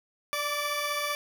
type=tone pair together; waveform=15% pulse; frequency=587 / 1158.5 Hz; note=D5 / D6; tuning=-1 / -24 cents; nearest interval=octave; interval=1177 cents; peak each=-25 dBFS; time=0.33-1.15 s; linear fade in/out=0 ms; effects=none